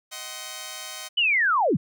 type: chord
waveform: 5% pulse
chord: C diminished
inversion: first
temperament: just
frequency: 627.9 / 753.5 / 1046.5 Hz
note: Eb5 / Gb5 / C6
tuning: +16 / +31 / 0 cents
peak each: -28 / -28 / -28 dBFS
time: 0.11-1.09 s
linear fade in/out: 20 ms
type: linear sweep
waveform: sine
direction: down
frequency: 3034 to 103.83 Hz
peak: -18 dBFS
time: 1.17-1.77 s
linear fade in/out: 10 ms
effects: none